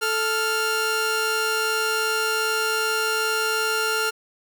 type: tone pair together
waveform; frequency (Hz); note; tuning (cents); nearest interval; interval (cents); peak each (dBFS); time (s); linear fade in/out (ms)
sawtooth; 438.1 / 1396.9; A4 / F6; -7 / 0; octave + minor sixth; 2007; -22 / -19; 0.01-4.11; 20
effects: none